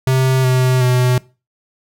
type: tone with pitch steps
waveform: square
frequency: 130.9 / 128.21 / 125.57 Hz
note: C3 / C3 / B2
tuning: +1 / -35 / +29 cents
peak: -12 dBFS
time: 0.07-1.18 s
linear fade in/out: 2 ms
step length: 370 ms
effects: noise-tail reverb RT60 0.3 s tail -21 dB re dry